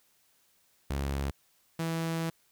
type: tone pair in turn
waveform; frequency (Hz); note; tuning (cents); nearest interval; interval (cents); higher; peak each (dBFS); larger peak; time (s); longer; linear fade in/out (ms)
sawtooth; 69.3 / 164.21; C#2 / E3; 0 / -6; octave + minor third; 1494; second; -26; neither; 0.9-1.31 / 1.79-2.3; second; 5
effects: white hiss -68 dBFS RMS until 2.51 s